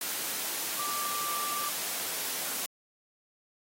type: tone in noise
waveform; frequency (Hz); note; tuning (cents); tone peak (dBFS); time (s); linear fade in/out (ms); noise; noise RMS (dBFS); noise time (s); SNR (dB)
sine; 1174.7; D6; 0; -34; 0.79-1.69; 2; white; -34; 0.01-2.66; -3
effects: high-pass 200 Hz 12 dB/octave + AAC 48 kbps